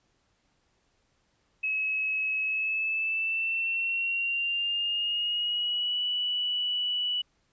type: tone with pitch glide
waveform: sine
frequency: 2571 to 2953 Hz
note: E7 to F#7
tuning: -44 to -4 cents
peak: -26 dBFS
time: 1.63-7.22 s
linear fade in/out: 10 ms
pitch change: +240 cents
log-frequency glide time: 2.44-6.01 s
effects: pink hiss -71 dBFS RMS until 7.52 s + resampled to 16000 Hz